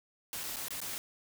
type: noise with dropouts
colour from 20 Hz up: white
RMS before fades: -39 dBFS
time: 0.33-0.98 s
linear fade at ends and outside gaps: 0 ms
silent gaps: 0.434-0.438 / 0.56-0.567 / 0.683-0.706 / 0.803-0.816 s
effects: none